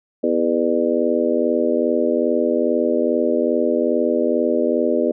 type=harmonic tone with a mistuned harmonic; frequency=82.41 Hz; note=E2; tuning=in tune; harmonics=3 / 4 / 5 / 6 / 7; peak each=-22 / -22 / -22 / -22 / -22 dBFS; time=0.23-5.12 s; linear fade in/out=10 ms; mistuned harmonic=7; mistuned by=+61 cents; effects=none